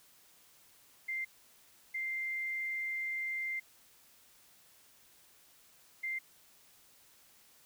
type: tone bursts at uneven times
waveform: sine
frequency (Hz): 2093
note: C7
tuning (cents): 0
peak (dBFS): -34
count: 3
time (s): 1.08-1.25 / 1.94-3.6 / 6.03-6.19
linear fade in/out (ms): 10
effects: white hiss -63 dBFS RMS until 7.65 s